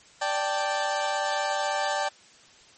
30% pulse chord, D suspended fourth, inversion none, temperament equal, 587.3 / 784 / 880 Hz, D5 / G5 / A5, 0 / 0 / 0 cents, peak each -27 / -26 / -28 dBFS, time 0.21-2.09 s, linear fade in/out 10 ms, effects white hiss -54 dBFS RMS until 2.77 s + MP3 32 kbps

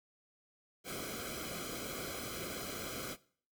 pink noise with comb filter, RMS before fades -42 dBFS, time 0.84-3.17 s, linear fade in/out 50 ms, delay 1.1 ms, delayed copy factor -0.85, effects noise-tail reverb RT60 0.5 s tail -20 dB re dry

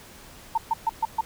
sine tone bursts, 902 Hz, A5, 43 cents sharp, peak -19 dBFS, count 5, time 0.55-1.21 s, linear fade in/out 5 ms, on 28 ms, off 130 ms, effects pink hiss -47 dBFS RMS until 1.25 s

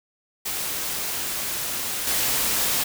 white noise with level steps, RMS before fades -28 / -23 dBFS, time 0.45-2.84 s, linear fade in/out 10 ms, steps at 2.07 s, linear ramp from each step 5 ms, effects none

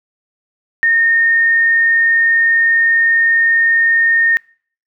sine tone, 1835 Hz, A#6, 28 cents flat, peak -9 dBFS, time 0.83-4.37 s, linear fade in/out 0 ms, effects noise-tail reverb RT60 0.5 s tail -26 dB re dry

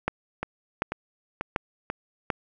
two click trains, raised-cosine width 0.5 ms, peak -9 / -14 dBFS, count 4 / 4, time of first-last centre 0.08-2.302 / 0.43-1.901 s, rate 1.35 / 2.04 Hz, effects none

